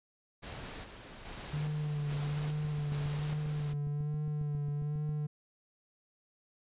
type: noise with tremolo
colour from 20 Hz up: pink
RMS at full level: -44 dBFS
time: 0.42-3.74 s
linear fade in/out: 20 ms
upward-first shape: square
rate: 1.2 Hz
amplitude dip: 45%
type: tone with vibrato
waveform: triangle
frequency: 147.9 Hz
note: D3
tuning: 13 cents sharp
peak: -30 dBFS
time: 1.53-5.27 s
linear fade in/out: 10 ms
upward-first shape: sine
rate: 1.2 Hz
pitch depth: 32 cents each way
type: click train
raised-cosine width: 5 ms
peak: -33 dBFS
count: 19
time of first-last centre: 2.65-5.092 s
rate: 7.37 Hz
effects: resampled to 8000 Hz